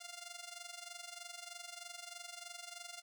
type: tone with amplitude modulation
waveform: 5% pulse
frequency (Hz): 698.5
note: F5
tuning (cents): 0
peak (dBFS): -33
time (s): 0-3.02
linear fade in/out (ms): 20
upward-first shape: sine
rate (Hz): 23.2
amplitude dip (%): 75
effects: none